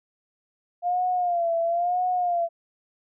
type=tone with vibrato; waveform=sine; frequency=698.5 Hz; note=F5; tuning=in tune; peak=-21 dBFS; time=0.82-2.49 s; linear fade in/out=50 ms; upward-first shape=sine; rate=1 Hz; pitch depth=77 cents each way; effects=none